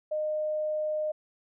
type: tone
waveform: sine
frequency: 613 Hz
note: D#5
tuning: 26 cents flat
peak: -27 dBFS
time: 0.11-1.12 s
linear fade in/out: 10 ms
effects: none